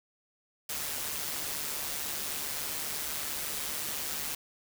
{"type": "noise with amplitude modulation", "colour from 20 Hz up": "white", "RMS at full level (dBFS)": -33, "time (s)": [0.69, 4.35], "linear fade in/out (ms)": 5, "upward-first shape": "sine", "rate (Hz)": 148, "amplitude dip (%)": 50, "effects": []}